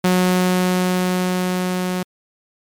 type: tone with level ramp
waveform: sawtooth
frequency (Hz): 182.4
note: F#3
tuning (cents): -24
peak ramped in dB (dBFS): -9 to -16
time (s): 0.04-2.03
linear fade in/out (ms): 5
effects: MP3 96 kbps